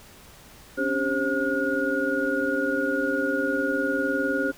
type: tone cluster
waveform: sine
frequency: 266.6 / 286.4 / 397.3 / 531 / 1437 Hz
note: C4 / D4 / G4 / C5 / F6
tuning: +33 / -43 / +23 / +25 / +49 cents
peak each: -31 / -28 / -31 / -28 / -27 dBFS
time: 0.77-4.52 s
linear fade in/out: 20 ms
effects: pink hiss -49 dBFS RMS until 4.57 s